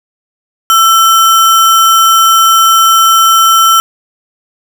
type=tone with sample-and-hold; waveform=sine; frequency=1335 Hz; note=E6; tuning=22 cents sharp; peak=-3 dBFS; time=0.7-3.8 s; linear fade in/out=0 ms; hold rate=4410 Hz; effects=none